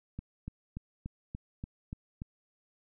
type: click train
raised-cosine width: 5 ms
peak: -26 dBFS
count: 8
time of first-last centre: 0.19-2.219 s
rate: 3.45 Hz
effects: none